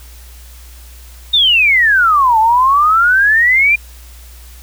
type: exponential two-way sweep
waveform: sine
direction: down then up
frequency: 3729 to 862 to 2427 Hz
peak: -7 dBFS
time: 1.33-3.76 s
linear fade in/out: 10 ms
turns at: 2.39 s
effects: added 60 Hz sine -34 dBFS peak until 4.62 s + white hiss -42 dBFS RMS until 4.62 s